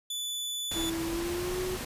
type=tone; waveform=sawtooth; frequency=3477 Hz; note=A7; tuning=21 cents flat; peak=-29 dBFS; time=0.1-0.9 s; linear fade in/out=5 ms
type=noise; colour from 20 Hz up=pink; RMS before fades=-37 dBFS; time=0.71-1.85 s; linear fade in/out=5 ms
type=tone with pitch glide; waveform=triangle; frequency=329.6 to 367.8 Hz; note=E4 to F#4; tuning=0 to -10 cents; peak=-29 dBFS; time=0.75-1.77 s; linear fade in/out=20 ms; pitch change=+190 cents; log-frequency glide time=1.04-1.61 s
effects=resampled to 32000 Hz